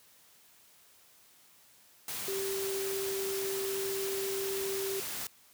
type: tone in noise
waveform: sine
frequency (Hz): 389.8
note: G4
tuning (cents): -10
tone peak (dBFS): -33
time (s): 2.28-5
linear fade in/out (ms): 2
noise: white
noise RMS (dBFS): -38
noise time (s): 2.08-5.27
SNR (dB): +2
effects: white hiss -61 dBFS RMS until 5.53 s + high-pass 60 Hz 12 dB/octave